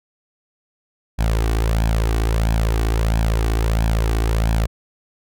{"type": "tone with flanger", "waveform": "sawtooth", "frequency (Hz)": 55.4, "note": "A1", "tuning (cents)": 13, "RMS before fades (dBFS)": -18, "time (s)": [1.18, 4.67], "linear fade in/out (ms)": 20, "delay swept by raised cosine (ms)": [1.2, 2.7], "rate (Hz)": 1.5, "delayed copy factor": 0.6, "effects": []}